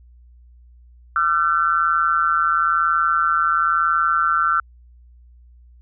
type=tone with amplitude modulation; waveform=sine; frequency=1357 Hz; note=E6; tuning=50 cents sharp; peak=-11 dBFS; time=1.16-4.6 s; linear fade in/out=2 ms; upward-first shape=sine; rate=161 Hz; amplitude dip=95%; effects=added 60 Hz sine -45 dBFS peak until 5.81 s